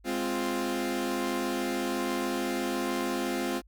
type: chord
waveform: sawtooth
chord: F minor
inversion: first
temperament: equal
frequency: 207.7 / 261.6 / 349.2 Hz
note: Ab3 / C4 / F4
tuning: 0 / 0 / 0 cents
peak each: -32 / -28 / -28 dBFS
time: 0.04-3.62 s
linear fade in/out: 50 ms
effects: added 50 Hz sine -55 dBFS peak until 3.67 s